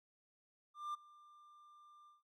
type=tone with ADSR envelope; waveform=triangle; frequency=1192 Hz; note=D6; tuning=25 cents sharp; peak=-36 dBFS; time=0.74-2.23 s; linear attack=200 ms; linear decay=14 ms; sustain=-22 dB; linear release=160 ms; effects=none